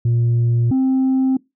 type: tone pair in turn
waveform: sine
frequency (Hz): 118.1 / 262.8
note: A#2 / C4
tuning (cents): +23 / +8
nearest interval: octave + major second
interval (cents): 1385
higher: second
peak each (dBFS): -11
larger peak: neither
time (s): 0.05-0.71 / 0.71-1.37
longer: neither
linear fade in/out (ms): 5
effects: noise-tail reverb RT60 0.2 s tail -23 dB re dry + tanh soft clip ceiling -12 dBFS